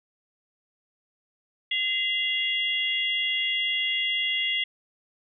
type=tone cluster; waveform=sine; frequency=2057 / 2807 / 3345 Hz; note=C7 / F7 / G#7; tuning=-30 / +8 / +12 cents; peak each=-28 dBFS; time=1.71-4.64 s; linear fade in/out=5 ms; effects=none